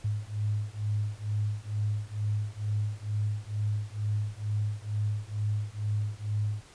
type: beating tone pair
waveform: sine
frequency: 103.83 / 106.03 Hz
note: G#2 / G#2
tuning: 0 / +36 cents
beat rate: 2.2 Hz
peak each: -31 dBFS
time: 0.04-6.61 s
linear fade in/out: 10 ms
effects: pink hiss -54 dBFS RMS until 6.74 s + resampled to 22050 Hz